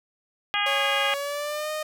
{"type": "harmonic tone", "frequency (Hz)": 409.7, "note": "G#4", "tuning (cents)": -24, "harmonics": [2, 3, 4, 5, 6, 7, 8], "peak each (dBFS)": [-30, -30, -30, -30, -30, -30, -30], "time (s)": [0.54, 1.14], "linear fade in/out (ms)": 0}
{"type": "tone with pitch glide", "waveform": "sawtooth", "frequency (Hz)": [554.4, 615.1], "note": ["C#5", "D#5"], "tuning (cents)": [0, -20], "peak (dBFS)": -24, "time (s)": [0.66, 1.83], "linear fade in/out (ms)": 5, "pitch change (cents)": 180, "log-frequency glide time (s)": [1.08, 1.71]}
{"effects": []}